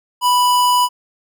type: tone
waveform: square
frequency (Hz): 987.8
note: B5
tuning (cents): 0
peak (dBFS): -12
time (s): 0.21-0.89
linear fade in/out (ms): 50
effects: none